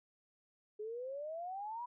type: exponential sweep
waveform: sine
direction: up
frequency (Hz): 415.3 to 990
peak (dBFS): -40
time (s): 0.79-1.86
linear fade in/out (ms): 10
effects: none